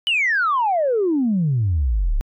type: exponential sweep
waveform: sine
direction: down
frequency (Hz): 3034 to 31.17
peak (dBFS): -15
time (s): 0.07-2.21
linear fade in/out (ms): 0
effects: tanh soft clip ceiling -12 dBFS